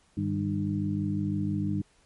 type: tone cluster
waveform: sine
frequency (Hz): 99.7 / 153.5 / 199.5 / 303.1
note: G2 / D#3 / G3 / D#4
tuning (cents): +30 / -23 / +31 / -45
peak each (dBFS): -32 / -33 / -30 / -32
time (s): 0.17-1.82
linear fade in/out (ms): 5
effects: pink hiss -64 dBFS RMS until 2.05 s + MP3 48 kbps